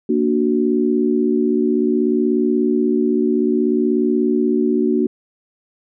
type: chord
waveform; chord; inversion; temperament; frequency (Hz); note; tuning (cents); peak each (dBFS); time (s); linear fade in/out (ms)
sine; Bb augmented; none; equal; 233.1 / 293.7 / 370; Bb3 / D4 / F#4; 0 / 0 / 0; -18 / -19 / -18; 0.09-5.07; 5
effects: none